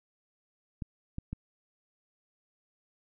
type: clicks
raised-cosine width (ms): 5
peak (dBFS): -23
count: 3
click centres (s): 0.822 / 1.184 / 1.33
effects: none